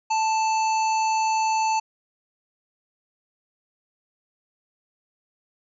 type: harmonic tone with a mistuned harmonic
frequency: 880 Hz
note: A5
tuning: in tune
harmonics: 1 / 3 / 5 / 7 / 8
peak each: -20 / -31 / -36 / -36 / -39 dBFS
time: 0.1-1.8 s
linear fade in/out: 10 ms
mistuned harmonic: 5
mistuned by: +19 cents
effects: none